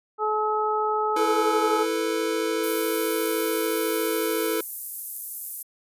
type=harmonic tone; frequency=428.3 Hz; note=A4; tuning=47 cents flat; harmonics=1 / 2 / 3; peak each=-26 / -26 / -26 dBFS; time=0.18-1.86 s; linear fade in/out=50 ms
type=chord; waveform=square; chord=E suspended fourth; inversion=none; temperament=equal; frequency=329.6 / 440 / 493.9 Hz; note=E4 / A4 / B4; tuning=0 / 0 / 0 cents; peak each=-29 / -27 / -31 dBFS; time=1.16-4.61 s; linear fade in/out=5 ms
type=high-pass noise; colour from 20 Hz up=pink; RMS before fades=-32 dBFS; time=2.63-5.63 s; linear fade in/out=10 ms; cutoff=11000 Hz; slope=24 dB/octave
effects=resampled to 32000 Hz